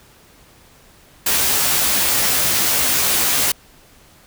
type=noise with comb filter; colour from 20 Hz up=white; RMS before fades=-17 dBFS; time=1.26-3.52 s; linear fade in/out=5 ms; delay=15 ms; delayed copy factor=+1; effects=pink hiss -49 dBFS RMS until 4.26 s